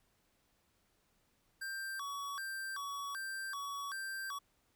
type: tone with vibrato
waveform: square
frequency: 1332 Hz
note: E6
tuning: 18 cents sharp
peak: -40 dBFS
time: 1.61-4.39 s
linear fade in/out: 10 ms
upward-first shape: square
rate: 1.3 Hz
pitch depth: 290 cents each way
effects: pink hiss -75 dBFS RMS until 4.75 s